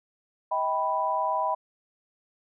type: chord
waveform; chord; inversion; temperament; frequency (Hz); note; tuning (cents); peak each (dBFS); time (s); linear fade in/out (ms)
sine; Eb augmented; none; equal with one note detuned; 635.7 / 784 / 987.8; Eb5 / G5 / B5; +37 / 0 / 0; -30 / -30 / -26; 0.51-1.55; 10
effects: none